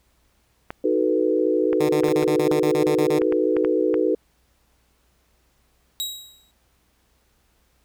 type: clicks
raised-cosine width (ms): 0.5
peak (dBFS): -15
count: 11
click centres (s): 0.705 / 1.73 / 2.035 / 2.085 / 2.227 / 2.515 / 3.218 / 3.324 / 3.567 / 3.648 / 3.942
type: chord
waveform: sine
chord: B dominant seventh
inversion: first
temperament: equal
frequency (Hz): 311.1 / 370 / 440 / 493.9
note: D#4 / F#4 / A4 / B4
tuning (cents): 0 / 0 / 0 / 0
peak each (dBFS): -23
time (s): 0.84-4.15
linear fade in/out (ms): 5
type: tone bursts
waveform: 10% pulse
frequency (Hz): 150.1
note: D3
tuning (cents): +38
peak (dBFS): -16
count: 12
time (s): 1.8-3.188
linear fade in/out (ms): 5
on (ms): 90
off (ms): 28
type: tone with exponential decay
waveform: sawtooth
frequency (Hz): 3833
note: A#7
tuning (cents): +47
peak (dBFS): -20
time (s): 6-6.51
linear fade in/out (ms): 0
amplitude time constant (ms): 110
effects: added 60 Hz sine -65 dBFS peak until 7.84 s + pink hiss -65 dBFS RMS until 7.84 s